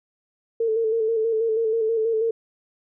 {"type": "tone with vibrato", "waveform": "sine", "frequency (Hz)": 447.9, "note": "A4", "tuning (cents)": 31, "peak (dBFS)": -19, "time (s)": [0.6, 2.31], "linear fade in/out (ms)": 5, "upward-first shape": "square", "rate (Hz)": 6.2, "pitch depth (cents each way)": 37, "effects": []}